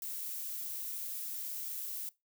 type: noise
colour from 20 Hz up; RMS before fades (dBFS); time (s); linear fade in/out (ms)
violet; -40; 0.02-2.09; 2
effects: noise-tail reverb RT60 0.2 s tail -20 dB re dry